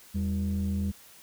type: tone pair together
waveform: sine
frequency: 82.87 / 197.1 Hz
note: E2 / G3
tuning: +10 / +10 cents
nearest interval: octave + minor third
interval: 1500 cents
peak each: -27 dBFS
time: 0.14-0.92 s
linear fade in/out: 20 ms
effects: tanh soft clip ceiling -23 dBFS + white hiss -53 dBFS RMS until 1.22 s